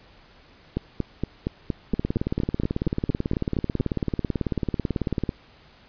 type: two click trains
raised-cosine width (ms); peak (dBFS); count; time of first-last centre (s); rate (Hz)
3; -11 / -11; 62 / 14; 1.94-5.292 / 0.77-3.8; 18.2 / 4.29
effects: pink hiss -53 dBFS RMS until 5.88 s + resampled to 11025 Hz